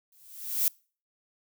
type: noise with exponential growth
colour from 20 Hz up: violet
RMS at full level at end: -22 dBFS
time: 0.12-0.68 s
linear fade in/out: 2 ms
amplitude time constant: 120 ms
effects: noise-tail reverb RT60 0.4 s tail -26 dB re dry